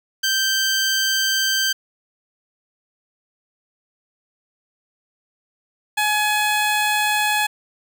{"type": "tone pair in turn", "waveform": "15% pulse", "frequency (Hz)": [1562, 844.3], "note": ["G6", "G#5"], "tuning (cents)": [-7, 28], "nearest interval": "major seventh", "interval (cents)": 1065, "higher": "first", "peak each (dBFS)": -11, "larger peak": "neither", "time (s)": [[0.23, 1.73], [5.97, 7.47]], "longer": "neither", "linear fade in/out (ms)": 10, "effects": []}